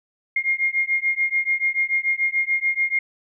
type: beating tone pair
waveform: sine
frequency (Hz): 2127 / 2133.9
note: C7 / C7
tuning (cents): +28 / +34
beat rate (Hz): 6.9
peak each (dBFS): -22 / -22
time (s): 0.36-2.99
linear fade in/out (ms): 5
effects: none